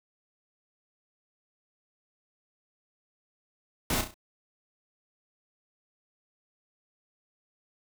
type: noise with echo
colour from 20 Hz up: pink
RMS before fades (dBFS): -28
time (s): 3.9-4.01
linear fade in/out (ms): 2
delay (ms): 33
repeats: 4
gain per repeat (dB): -7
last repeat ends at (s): 4.142
effects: none